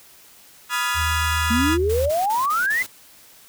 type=chord; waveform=30% pulse; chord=F half-diminished seventh; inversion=second; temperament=equal with one note detuned; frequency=987.8 / 1244.5 / 1396.9 / 1690.3 Hz; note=Cb6 / Eb6 / F6 / Ab6; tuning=0 / 0 / 0 / +30 cents; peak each=-24 dBFS; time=0.69-1.78 s; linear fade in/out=50 ms
type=tone; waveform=sine; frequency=79.2 Hz; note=D#2; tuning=31 cents sharp; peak=-23 dBFS; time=0.94-2.11 s; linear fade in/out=50 ms
type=exponential sweep; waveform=sine; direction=up; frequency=220 to 2094 Hz; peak=-18 dBFS; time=1.5-2.83 s; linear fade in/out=10 ms
type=noise bursts; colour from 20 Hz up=white; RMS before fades=-34 dBFS; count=5; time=1.89-2.868 s; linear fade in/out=10 ms; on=170 ms; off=32 ms
effects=white hiss -49 dBFS RMS until 3.48 s